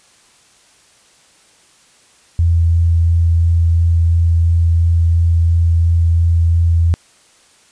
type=tone with vibrato; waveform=sine; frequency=83.9 Hz; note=E2; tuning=31 cents sharp; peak=-9 dBFS; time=2.39-6.94 s; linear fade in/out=0 ms; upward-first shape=sine; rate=2.9 Hz; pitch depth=9 cents each way; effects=white hiss -50 dBFS RMS until 7.71 s + resampled to 22050 Hz